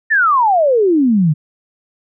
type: exponential sweep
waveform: sine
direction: down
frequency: 1840 to 143.7 Hz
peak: -9 dBFS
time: 0.1-1.34 s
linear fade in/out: 20 ms
effects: none